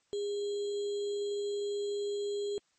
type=tone with sample-and-hold; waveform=sine; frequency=407.8 Hz; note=G#4; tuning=32 cents flat; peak=-31 dBFS; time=0.13-2.58 s; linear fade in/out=0 ms; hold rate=3675 Hz; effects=white hiss -73 dBFS RMS until 2.78 s + MP3 32 kbps

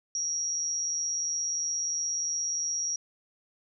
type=tone with amplitude modulation; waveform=sine; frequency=5680 Hz; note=F8; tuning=28 cents sharp; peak=-25 dBFS; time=0.15-2.96 s; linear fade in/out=2 ms; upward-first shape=sine; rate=157 Hz; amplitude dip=60%; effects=none

